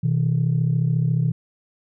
sine tone pair together, 125.01 / 159.2 Hz, B2 / D#3, +21 / +40 cents, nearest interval major third, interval 419 cents, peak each -19 dBFS, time 0.03-1.32 s, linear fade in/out 10 ms, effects tanh soft clip ceiling -12 dBFS

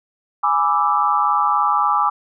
sine chord, E dominant seventh, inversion first, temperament equal, 830.6 / 987.8 / 1174.7 / 1318.5 Hz, G#5 / B5 / D6 / E6, 0 / 0 / 0 / 0 cents, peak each -20 / -22 / -17 / -23 dBFS, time 0.43-2.1 s, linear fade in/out 10 ms, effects none

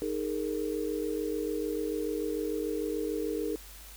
sine chord, D# suspended fourth, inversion none, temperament equal with one note detuned, 311.1 / 415.3 / 462.1 Hz, D#4 / G#4 / A#4, 0 / 0 / -15 cents, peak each -34 dBFS, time 0.02-3.56 s, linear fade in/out 0 ms, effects added 50 Hz sine -49 dBFS peak until 3.96 s + white hiss -50 dBFS RMS until 3.96 s

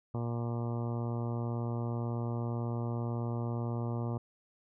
harmonic tone, 118.1 Hz, A#2, 23 cents sharp, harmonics 1 / 2 / 3 / 4 / 5 / 6 / 7 / 8 / 9 / 10, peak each -33 / -39 / -43 / -45 / -47 / -49 / -50 / -51 / -52 / -53 dBFS, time 0.14-4.18 s, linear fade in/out 5 ms, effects none

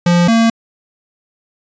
square tone pair in turn, 174.1 / 227.9 Hz, F3 / A#3, -5 / -39 cents, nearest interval perfect fourth, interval 466 cents, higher second, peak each -9 dBFS, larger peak neither, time 0.06-0.28 / 0.28-0.5 s, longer neither, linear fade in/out 5 ms, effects resampled to 16000 Hz

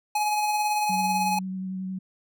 square tone with tremolo, 842 Hz, G#5, 24 cents sharp, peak -22 dBFS, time 0.15-1.39 s, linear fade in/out 5 ms, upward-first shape sine, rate 18 Hz, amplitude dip 30%
sine tone with vibrato, 187.8 Hz, F#3, 26 cents sharp, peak -29 dBFS, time 0.89-1.99 s, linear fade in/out 10 ms, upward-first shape sine, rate 11 Hz, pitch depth 15 cents each way
effects none

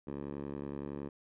10% pulse tone with band-pass filter, 70.8 Hz, C#2, 37 cents sharp, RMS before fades -41 dBFS, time 0.07-1.09 s, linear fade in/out 5 ms, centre 340 Hz, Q 0.75, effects resampled to 8000 Hz

